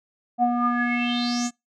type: tone with low-pass filter sweep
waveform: square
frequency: 241.4 Hz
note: B3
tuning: 39 cents flat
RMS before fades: -23 dBFS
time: 0.38-1.51 s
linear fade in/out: 50 ms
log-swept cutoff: 680 to 7400 Hz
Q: 8.2
effects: noise-tail reverb RT60 0.2 s tail -25 dB re dry